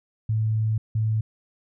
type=tone pair in turn; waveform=sine; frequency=109.6 / 109.6 Hz; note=A2 / A2; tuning=-6 / -6 cents; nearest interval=unison; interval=0 cents; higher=neither; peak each=-20 dBFS; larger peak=neither; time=0.29-0.78 / 0.95-1.21 s; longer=first; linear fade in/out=5 ms; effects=none